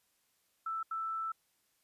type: tone bursts at uneven times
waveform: sine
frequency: 1323 Hz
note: E6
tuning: 6 cents sharp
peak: -34 dBFS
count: 2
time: 0.66-0.83 / 0.91-1.32 s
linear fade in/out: 5 ms
effects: white hiss -75 dBFS RMS until 1.83 s + resampled to 32000 Hz